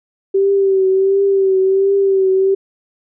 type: tone with vibrato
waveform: sine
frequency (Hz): 387.4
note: G4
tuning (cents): -20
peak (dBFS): -10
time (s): 0.34-2.55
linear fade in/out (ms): 10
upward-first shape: triangle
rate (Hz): 1.4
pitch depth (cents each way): 46
effects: none